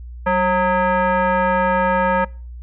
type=tone with frequency modulation; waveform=sine; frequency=190.1 Hz; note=F#3; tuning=47 cents sharp; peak=-14 dBFS; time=0.26-2.25 s; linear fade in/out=10 ms; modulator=729 Hz; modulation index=1.8; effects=noise-tail reverb RT60 0.4 s tail -25 dB re dry + added 60 Hz sine -31 dBFS peak until 2.62 s